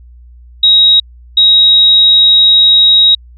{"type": "tone pair in turn", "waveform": "sine", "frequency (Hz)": [3802, 3802], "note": ["A#7", "A#7"], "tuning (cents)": [33, 33], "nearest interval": "unison", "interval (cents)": 0, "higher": "neither", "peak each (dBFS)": -3, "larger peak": "neither", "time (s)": [[0.63, 1], [1.37, 3.15]], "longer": "second", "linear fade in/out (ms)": 5, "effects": ["added 60 Hz sine -34 dBFS peak until 3.37 s"]}